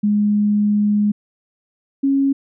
sine tone pair in turn, 207.7 / 274.6 Hz, G#3 / C#4, 0 / -16 cents, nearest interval perfect fourth, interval 484 cents, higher second, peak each -13 dBFS, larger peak neither, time 0.03-1.12 / 2.03-2.33 s, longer first, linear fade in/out 10 ms, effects none

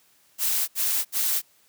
blue noise bursts, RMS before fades -24 dBFS, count 3, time 0.38-1.42 s, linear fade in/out 50 ms, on 300 ms, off 70 ms, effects white hiss -61 dBFS RMS until 1.68 s + high-pass 80 Hz 12 dB/octave

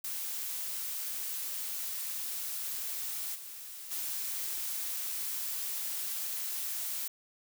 blue noise with level steps, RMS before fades -37 / -45 / -36 dBFS, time 0.04-7.08 s, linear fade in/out 5 ms, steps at 3.34 / 3.9 s, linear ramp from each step 20 ms, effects none

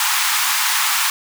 pink high-pass noise, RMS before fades -18 dBFS, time 0-1.1 s, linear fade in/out 2 ms, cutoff 890 Hz, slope 48 dB/octave, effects none

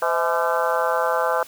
harmonic tone with a mistuned harmonic, 170 Hz, F3, 46 cents flat, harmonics 3 / 4 / 5 / 6 / 7 / 8 / 9, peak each -24 / -25 / -26 / -27 / -27 / -28 / -29 dBFS, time 0.02-1.43 s, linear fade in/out 2 ms, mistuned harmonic 4, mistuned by -82 cents, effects white hiss -44 dBFS RMS until 1.47 s

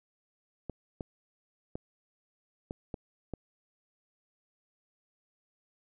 clicks, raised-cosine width 2 ms, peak -23 dBFS, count 6, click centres 0.697 / 1.008 / 1.755 / 2.709 / 2.942 / 3.337 s, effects none

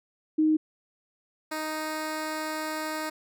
sine / 10% pulse tone pair in turn, 311.1 / 311.1 Hz, D#4 / D#4, 0 / 0 cents, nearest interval unison, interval 0 cents, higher neither, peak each -19 / -22 dBFS, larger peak first, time 0.38-0.57 / 1.51-3.1 s, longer second, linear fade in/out 10 ms, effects none

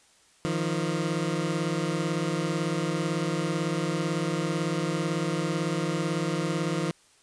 20% pulse beating tone pair, 155.56 / 173.56 Hz, D#3 / F3, 0 / -10 cents, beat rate 18 Hz, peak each -24 / -24 dBFS, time 0.45-6.91 s, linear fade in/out 0 ms, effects white hiss -60 dBFS RMS until 7.22 s + resampled to 22050 Hz

